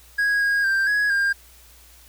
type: tone with pitch steps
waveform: triangle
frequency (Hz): 1651 / 1637 / 1578 / 1669 / 1603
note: G#6 / G#6 / G6 / G#6 / G6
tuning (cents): -11 / -25 / +11 / +8 / +38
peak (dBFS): -16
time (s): 0.18-1.33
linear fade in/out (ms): 10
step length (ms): 230
effects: added 60 Hz sine -51 dBFS peak until 2.08 s + white hiss -51 dBFS RMS until 2.08 s